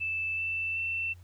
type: tone with pitch steps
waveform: sine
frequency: 2637 / 2660 / 2683 Hz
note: E7 / E7 / E7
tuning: 0 / +15 / +30 cents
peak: -29 dBFS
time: 0-1.14 s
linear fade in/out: 20 ms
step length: 380 ms
effects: added 89 Hz sine -48 dBFS peak until 1.23 s + pink hiss -65 dBFS RMS until 1.23 s